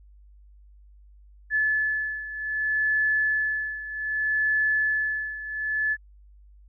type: beating tone pair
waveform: sine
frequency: 1727 / 1727.64 Hz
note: A6 / A6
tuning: -33 / -32 cents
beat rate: 0.64 Hz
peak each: -24 / -28 dBFS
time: 1.5-5.97 s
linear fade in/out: 50 ms
effects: added 50 Hz sine -49 dBFS peak until 6.68 s